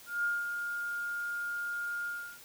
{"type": "tone with ADSR envelope", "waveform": "sine", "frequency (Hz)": 1414, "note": "F6", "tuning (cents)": 21, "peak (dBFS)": -27, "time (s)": [0.06, 2.4], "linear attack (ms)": 180, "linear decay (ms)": 200, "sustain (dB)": -6, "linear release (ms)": 340, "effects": ["white hiss -53 dBFS RMS until 2.44 s"]}